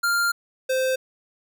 square tone pair in turn, 1396.9 / 520.1 Hz, F6 / C5, 0 / -10 cents, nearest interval octave + perfect fourth, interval 1710 cents, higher first, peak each -20 / -21 dBFS, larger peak first, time 0.03-0.32 / 0.69-0.96 s, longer first, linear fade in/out 10 ms, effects none

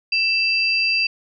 sine tone pair together, 2660 / 4745 Hz, E7 / D8, +15 / +17 cents, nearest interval minor seventh, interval 1002 cents, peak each -18 / -21 dBFS, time 0.12-1.07 s, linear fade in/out 5 ms, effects none

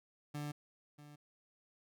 30% pulse tone with echo, 147.3 Hz, D3, 6 cents sharp, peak -37 dBFS, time 0.34-0.52 s, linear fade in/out 10 ms, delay 640 ms, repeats 1, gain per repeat -14 dB, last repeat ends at 1.16 s, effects none

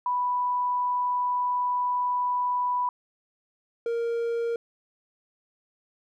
sine / triangle tone pair in turn, 987.8 / 466.2 Hz, B5 / A#4, 0 / 0 cents, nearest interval octave + minor second, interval 1300 cents, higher first, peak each -23 dBFS, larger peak neither, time 0.06-2.89 / 3.86-4.56 s, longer first, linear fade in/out 2 ms, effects none

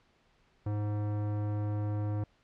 sine tone with tanh clipping, 104.4 Hz, G#2, 10 cents sharp, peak -32 dBFS, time 0.66-2.24 s, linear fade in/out 5 ms, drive 18 dB, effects pink hiss -68 dBFS RMS until 2.43 s + low-pass 4000 Hz 12 dB/octave

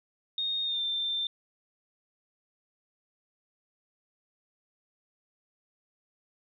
sine tone with pitch glide, 3700 to 3576 Hz, A#7 to A7, -14 to +27 cents, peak -28 dBFS, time 0.38-1.27 s, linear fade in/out 2 ms, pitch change -59 cents, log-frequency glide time 0.64-0.81 s, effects none

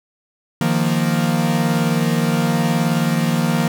45% pulse chord, Eb suspended second, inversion none, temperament equal, 155.56 / 174.61 / 233.1 Hz, Eb3 / F3 / Bb3, 0 / 0 / 0 cents, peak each -20 dBFS, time 0.61-3.68 s, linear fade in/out 2 ms, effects none

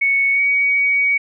sine tone with pitch glide, 2217 to 2253 Hz, C#7 to C#7, 0 to +28 cents, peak -13 dBFS, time 0.01-1.18 s, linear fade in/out 10 ms, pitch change +28 cents, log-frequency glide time 0.32-0.42 s, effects none

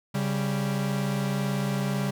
45% pulse tone pair together, 137.95 / 196 Hz, C#3 / G3, -8 / 0 cents, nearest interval tritone, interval 608 cents, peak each -28 dBFS, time 0.14-2.11 s, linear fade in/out 10 ms, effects none

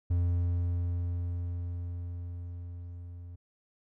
triangle tone with level ramp, 87.31 Hz, F2, in tune, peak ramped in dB -22 to -40 dBFS, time 0.1-3.36 s, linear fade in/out 10 ms, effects none

